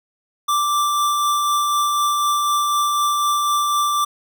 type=tone with tremolo; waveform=square; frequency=1174.7 Hz; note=D6; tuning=in tune; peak=-16 dBFS; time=0.48-4.05 s; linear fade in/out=10 ms; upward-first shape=triangle; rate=4 Hz; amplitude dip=25%; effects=none